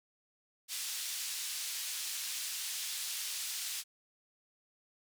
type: band-pass noise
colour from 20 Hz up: pink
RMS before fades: -39 dBFS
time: 0.68-3.84 s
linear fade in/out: 50 ms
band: 3600 to 13000 Hz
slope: 12 dB/octave
effects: none